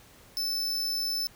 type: tone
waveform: 45% pulse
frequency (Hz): 5274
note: E8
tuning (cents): 0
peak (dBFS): -28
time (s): 0.37-1.27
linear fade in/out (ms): 0
effects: pink hiss -55 dBFS RMS until 1.35 s